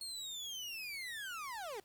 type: linear sweep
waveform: 30% pulse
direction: down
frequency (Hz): 4323 to 370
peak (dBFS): -39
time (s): 0.01-1.8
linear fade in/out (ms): 2
effects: pink hiss -69 dBFS RMS until 1.84 s